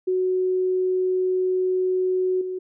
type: tone with level steps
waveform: sine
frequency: 370 Hz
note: F#4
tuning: in tune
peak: -19 / -26 dBFS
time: 0.07-2.59 s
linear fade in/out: 10 ms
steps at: 2.41 s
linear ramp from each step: 5 ms
effects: none